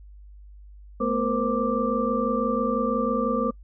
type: tone cluster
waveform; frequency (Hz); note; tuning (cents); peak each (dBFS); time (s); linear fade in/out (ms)
sine; 219.1 / 245.1 / 469.8 / 520 / 1176; A3 / B3 / A#4 / C5 / D6; -7 / -13 / +13 / -11 / +2; -28; 1-3.51; 10
effects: noise-tail reverb RT60 0.1 s tail -25 dB re dry + added 50 Hz sine -43 dBFS peak until 3.63 s